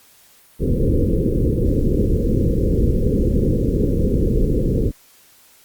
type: low-pass noise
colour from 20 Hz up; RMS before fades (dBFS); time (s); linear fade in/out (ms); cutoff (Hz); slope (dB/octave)
pink; -17; 0.59-4.92; 50; 520; 96
effects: white hiss -51 dBFS RMS until 5.64 s + Opus 48 kbps